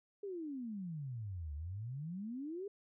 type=exponential two-way sweep; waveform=sine; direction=down then up; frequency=416.3 to 71 to 416.3 Hz; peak=-40 dBFS; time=0.23-2.68 s; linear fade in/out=5 ms; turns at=1.54 s; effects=none